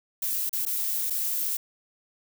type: noise with dropouts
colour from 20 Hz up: violet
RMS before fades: -28 dBFS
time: 0.22-1.57 s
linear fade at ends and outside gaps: 5 ms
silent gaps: 0.494-0.529 / 0.653-0.663 / 1.1-1.105 s
effects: none